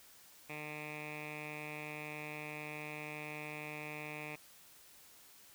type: tone with low-pass filter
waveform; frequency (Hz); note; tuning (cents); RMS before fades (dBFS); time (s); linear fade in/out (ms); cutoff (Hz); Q
10% pulse; 150.9; D3; +47; -45; 0.49-4.36; 10; 2500; 6.5
effects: white hiss -60 dBFS RMS until 5.54 s